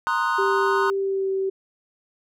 triangle chord, C half-diminished seventh, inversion third, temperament equal, 932.3 / 1046.5 / 1244.5 / 1480 Hz, Bb5 / C6 / Eb6 / Gb6, 0 / 0 / 0 / 0 cents, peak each -24 / -24 / -24 / -24 dBFS, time 0.07-0.9 s, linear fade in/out 0 ms
sine tone with pitch glide, 392 to 385 Hz, G4 to G4, 0 to -31 cents, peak -21 dBFS, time 0.38-1.5 s, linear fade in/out 10 ms, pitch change -31 cents, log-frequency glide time 0.95-1.3 s
effects none

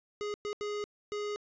square tone bursts at uneven times, 415.3 Hz, G#4, in tune, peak -34 dBFS, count 4, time 0.21-0.34 / 0.45-0.53 / 0.61-0.84 / 1.12-1.36 s, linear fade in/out 0 ms, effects resampled to 16000 Hz

